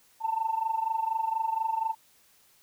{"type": "tone with amplitude modulation", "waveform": "sine", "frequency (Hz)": 893, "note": "A5", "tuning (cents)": 25, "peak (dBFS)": -22, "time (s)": [0.2, 1.95], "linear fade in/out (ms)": 50, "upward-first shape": "sine", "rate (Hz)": 24.2, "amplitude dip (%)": 80, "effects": ["tanh soft clip ceiling -18 dBFS", "white hiss -62 dBFS RMS until 2.62 s"]}